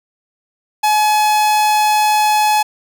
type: tone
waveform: 45% pulse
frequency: 849 Hz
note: G#5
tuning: 38 cents sharp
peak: -11 dBFS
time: 0.83-2.63 s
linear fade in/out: 10 ms
effects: none